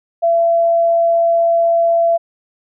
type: tone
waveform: sine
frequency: 674 Hz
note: E5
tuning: 38 cents sharp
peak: -10 dBFS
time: 0.22-2.18 s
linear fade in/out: 20 ms
effects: none